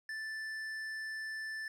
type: tone with tanh clipping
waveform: sine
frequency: 1760 Hz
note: A6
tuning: in tune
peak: -40 dBFS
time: 0.09-1.68 s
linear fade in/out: 2 ms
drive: 10 dB
effects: none